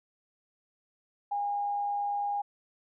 sine tone with amplitude modulation, 814 Hz, G#5, 35 cents flat, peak -27 dBFS, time 1.31-2.42 s, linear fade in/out 10 ms, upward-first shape sine, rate 109 Hz, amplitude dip 25%, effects none

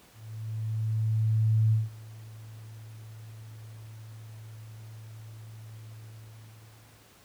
sine tone with ADSR envelope, 110 Hz, A2, in tune, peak -19 dBFS, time 0.12-7.15 s, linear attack 1600 ms, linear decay 170 ms, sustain -23 dB, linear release 1200 ms, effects pink hiss -57 dBFS RMS until 7.24 s + high-pass 60 Hz 12 dB/octave

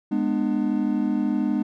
triangle chord, G# diminished, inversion none, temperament equal with one note detuned, 207.7 / 246.9 / 299.5 Hz, G#3 / B3 / D4, 0 / 0 / +34 cents, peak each -23 dBFS, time 0.11-1.63 s, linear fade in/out 10 ms, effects none

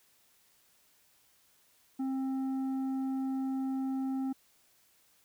triangle tone with tanh clipping, 265.5 Hz, C4, 25 cents sharp, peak -32 dBFS, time 1.99-4.33 s, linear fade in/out 10 ms, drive 11 dB, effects white hiss -67 dBFS RMS until 5.24 s

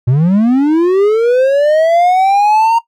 triangle linear sweep, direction up, 116.54 to 932.3 Hz, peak -5 dBFS, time 0.07-2.79 s, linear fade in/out 10 ms, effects noise-tail reverb RT60 0.1 s tail -17 dB re dry

